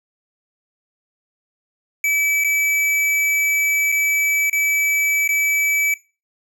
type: tone with dropouts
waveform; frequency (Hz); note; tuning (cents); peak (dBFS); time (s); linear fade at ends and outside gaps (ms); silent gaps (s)
square; 2300; D7; -37; -17; 2.04-5.94; 2; 2.439-2.445 / 3.919-3.923 / 4.498-4.529 / 5.277-5.29
effects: noise-tail reverb RT60 0.3 s tail -19 dB re dry